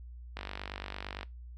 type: click train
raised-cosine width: 0.3 ms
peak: -22 dBFS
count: 43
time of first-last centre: 0.37-1.231 s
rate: 48.8 Hz
effects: noise-tail reverb RT60 0.2 s tail -22 dB re dry + added 60 Hz sine -44 dBFS peak until 1.57 s